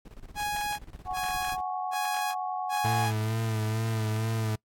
brown noise with tremolo, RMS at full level -43 dBFS, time 0.05-1.61 s, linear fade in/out 5 ms, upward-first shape square, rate 17 Hz, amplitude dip 75%
sawtooth tone bursts, 830.6 Hz, G#5, in tune, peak -25 dBFS, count 4, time 0.35-3.13 s, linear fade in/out 50 ms, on 440 ms, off 340 ms
sine chord, F# suspended second, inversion none, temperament equal, 740 / 830.6 / 1108.7 Hz, F#5 / G#5 / C#6, 0 / 0 / 0 cents, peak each -31 / -36 / -37 dBFS, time 1.05-3.08 s, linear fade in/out 50 ms
40% pulse tone with vibrato, 110.5 Hz, A2, 8 cents sharp, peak -26 dBFS, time 2.84-4.56 s, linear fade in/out 10 ms, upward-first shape sine, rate 2.2 Hz, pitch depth 37 cents each way
effects noise-tail reverb RT60 0.1 s tail -24 dB re dry + AAC 64 kbps

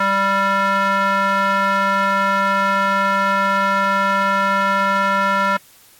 square tone with band-pass filter, 196 Hz, G3, in tune, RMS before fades -17 dBFS, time 0-5.57 s, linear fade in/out 5 ms, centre 1300 Hz, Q 2.6, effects white hiss -49 dBFS RMS until 5.99 s + AAC 64 kbps

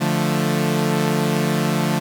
sawtooth chord, D minor, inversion none, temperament equal, 146.83 / 174.61 / 220 Hz, D3 / F3 / A3, 0 / 0 / 0 cents, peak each -18 dBFS, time 0-2 s, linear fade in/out 20 ms, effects none

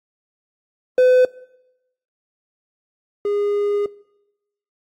triangle tone pair in turn, 506 / 409.7 Hz, B4 / G#4, +42 / -24 cents, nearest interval major third, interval 366 cents, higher first, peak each -8 / -16 dBFS, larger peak first, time 0.98-1.25 / 3.25-3.86 s, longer second, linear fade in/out 2 ms, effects noise-tail reverb RT60 0.9 s tail -22 dB re dry + AAC 48 kbps

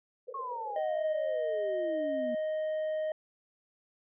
pink band-pass noise, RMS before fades -45 dBFS, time 0.27-0.8 s, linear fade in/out 10 ms, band 460 to 530 Hz, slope 96 dB/octave
sine exponential sweep, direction down, 1108.7 to 233.4 Hz, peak -35 dBFS, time 0.34-2.35 s, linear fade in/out 5 ms
triangle tone, 622.3 Hz, D#5, in tune, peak -28 dBFS, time 0.76-3.12 s, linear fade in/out 2 ms
effects resampled to 8000 Hz

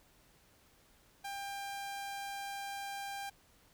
sawtooth tone, 796 Hz, G5, 26 cents sharp, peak -36 dBFS, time 1.24-3.3 s, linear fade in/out 10 ms, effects pink hiss -66 dBFS RMS until 3.73 s

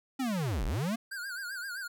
square linear two-way sweep, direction down then up, 275.3 to 32.7 to 239.7 Hz, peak -30 dBFS, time 0.19-0.96 s, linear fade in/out 10 ms, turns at 0.65 s
square tone with vibrato, 1516 Hz, F#6, 42 cents sharp, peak -37 dBFS, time 1.11-1.88 s, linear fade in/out 10 ms, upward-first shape sine, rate 7.7 Hz, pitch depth 120 cents each way
effects none

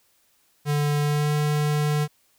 square tone with pitch glide, 146.83 to 149.05 Hz, D3 to D3, 0 to +26 cents, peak -21 dBFS, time 0.65-2.08 s, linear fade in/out 50 ms, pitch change +26 cents, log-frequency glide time 1.01-1.31 s, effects white hiss -64 dBFS RMS until 2.38 s

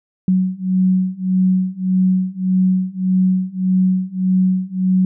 sine beating tone pair, 185 / 186.7 Hz, F#3 / F#3, 0 / +16 cents, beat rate 1.7 Hz, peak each -17 / -16 dBFS, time 0.28-5.05 s, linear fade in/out 2 ms, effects none

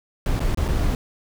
brown noise with dropouts, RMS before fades -21 dBFS, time 0.26-0.95 s, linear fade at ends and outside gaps 1 ms, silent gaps 0.395-0.403 / 0.547-0.573 / 0.681-0.686 s, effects none

